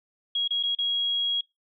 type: tone with dropouts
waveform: sine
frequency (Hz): 3300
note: G#7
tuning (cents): -12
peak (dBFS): -23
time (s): 0.35-1.41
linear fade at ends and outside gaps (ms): 5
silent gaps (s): 0.478-0.506 / 0.629-0.634 / 0.751-0.786
effects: noise-tail reverb RT60 0.2 s tail -26 dB re dry